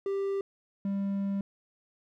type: tone pair in turn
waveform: triangle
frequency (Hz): 393.7 / 197.82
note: G4 / G3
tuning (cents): +8 / +16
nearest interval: octave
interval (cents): 1192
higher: first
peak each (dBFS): -26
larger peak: neither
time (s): 0.06-0.41 / 0.85-1.41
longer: second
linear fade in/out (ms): 2
effects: none